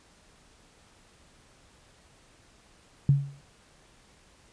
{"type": "tone with exponential decay", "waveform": "sine", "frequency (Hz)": 140, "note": "C#3", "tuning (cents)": 18, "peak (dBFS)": -14, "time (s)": [3.09, 3.41], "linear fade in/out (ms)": 2, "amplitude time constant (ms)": 68, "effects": ["pink hiss -59 dBFS RMS until 4.52 s", "resampled to 22050 Hz"]}